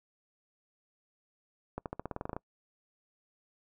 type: accelerating click train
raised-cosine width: 1 ms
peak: -22 dBFS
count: 12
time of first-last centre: 1.78-2.365 s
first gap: 78 ms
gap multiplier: 0.92
effects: noise-tail reverb RT60 0.1 s tail -25 dB re dry